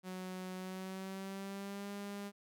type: tone with pitch glide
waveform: sawtooth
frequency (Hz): 185 to 201.7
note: F#3 to G3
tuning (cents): 0 to +50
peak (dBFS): -38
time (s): 0.03-2.32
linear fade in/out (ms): 50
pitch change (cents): +150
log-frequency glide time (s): 0.56-1.91
effects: none